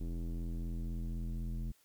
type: tone with low-pass filter sweep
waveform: square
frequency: 42 Hz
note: E1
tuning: 33 cents sharp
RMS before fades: -38 dBFS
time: 0-1.72 s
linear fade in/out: 10 ms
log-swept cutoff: 300 to 200 Hz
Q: 1.8
effects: white hiss -69 dBFS RMS until 1.84 s